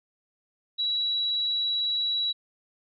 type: tone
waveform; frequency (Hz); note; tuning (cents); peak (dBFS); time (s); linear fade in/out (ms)
sine; 3906; B7; -20; -24; 0.78-2.33; 20
effects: none